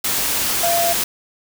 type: tone in noise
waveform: sine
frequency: 685 Hz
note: F5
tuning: 34 cents flat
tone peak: -17 dBFS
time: 0.63-0.93 s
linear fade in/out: 5 ms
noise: white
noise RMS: -20 dBFS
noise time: 0.04-1.04 s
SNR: 0 dB
effects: none